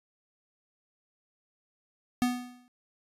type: tone with exponential decay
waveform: square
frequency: 246.9 Hz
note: B3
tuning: in tune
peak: -22 dBFS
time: 2.22-2.68 s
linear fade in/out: 0 ms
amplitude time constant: 98 ms
effects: resampled to 32000 Hz